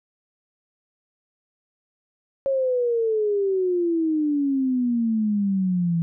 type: exponential sweep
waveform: sine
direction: down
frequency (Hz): 550 to 164.7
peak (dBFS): -19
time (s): 2.46-6.02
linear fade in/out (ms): 0
effects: none